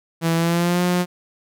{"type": "tone with pitch glide", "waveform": "sawtooth", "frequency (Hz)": [165.4, 178.3], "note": ["E3", "F3"], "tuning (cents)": [6, 36], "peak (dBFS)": -13, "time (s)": [0.21, 1.06], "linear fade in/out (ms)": 50, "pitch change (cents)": 130, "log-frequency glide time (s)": [0.35, 0.82], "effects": []}